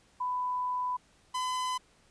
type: tone pair in turn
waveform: sine / 45% pulse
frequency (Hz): 997 / 1011.5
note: B5 / B5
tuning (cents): +16 / +41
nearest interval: unison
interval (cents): 25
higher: second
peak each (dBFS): -29 / -30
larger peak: first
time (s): 0.2-0.97 / 1.34-1.78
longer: first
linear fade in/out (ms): 10
effects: pink hiss -64 dBFS RMS until 2.1 s + resampled to 22050 Hz